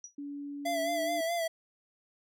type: tone with exponential decay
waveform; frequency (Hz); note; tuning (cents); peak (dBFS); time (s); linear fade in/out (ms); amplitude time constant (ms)
sine; 5820; F#8; -29; -38; 0.04-0.15; 2; 23
type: tone with pitch glide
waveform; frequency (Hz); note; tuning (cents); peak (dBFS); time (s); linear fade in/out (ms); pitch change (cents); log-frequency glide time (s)
sine; 285.6 to 301.2; D4 to D4; -48 to +44; -37; 0.18-1.21; 5; +92; 0.86-0.95
type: tone with vibrato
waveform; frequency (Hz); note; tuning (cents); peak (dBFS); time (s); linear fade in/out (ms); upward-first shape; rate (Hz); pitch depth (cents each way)
square; 672; E5; +33; -30; 0.65-1.48; 10; sine; 4.7; 50
effects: none